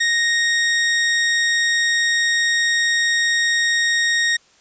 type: tone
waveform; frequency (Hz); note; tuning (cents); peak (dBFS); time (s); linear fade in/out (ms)
sawtooth; 1864.7; A#6; 0; -12; 0-4.37; 10
effects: white hiss -54 dBFS RMS until 4.6 s + resampled to 16000 Hz